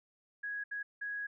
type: tone bursts at uneven times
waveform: sine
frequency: 1661.2 Hz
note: G#6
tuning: in tune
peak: -36 dBFS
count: 3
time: 0.43-0.64 / 0.71-0.83 / 1.01-1.27 s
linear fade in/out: 10 ms
effects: none